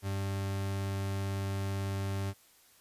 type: tone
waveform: 40% pulse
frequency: 98 Hz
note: G2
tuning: in tune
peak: -31 dBFS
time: 0.02-2.34 s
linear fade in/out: 50 ms
effects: white hiss -62 dBFS RMS until 2.8 s + resampled to 32000 Hz